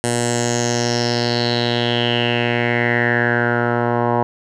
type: tone with low-pass filter sweep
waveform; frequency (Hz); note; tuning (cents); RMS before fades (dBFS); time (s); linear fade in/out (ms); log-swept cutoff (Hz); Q
10% pulse; 119.5; A#2; +43; -18; 0.04-4.23; 0; 8900 to 1000; 5.8
effects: none